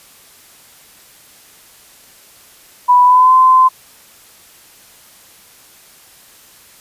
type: tone with pitch glide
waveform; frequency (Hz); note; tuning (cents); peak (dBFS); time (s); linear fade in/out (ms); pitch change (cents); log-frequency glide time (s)
sine; 987.8 to 1030.3; B5 to C6; 0 to -27; -5; 2.88-3.69; 20; +73; 3.04-3.34
effects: white hiss -44 dBFS RMS until 6.8 s + resampled to 32000 Hz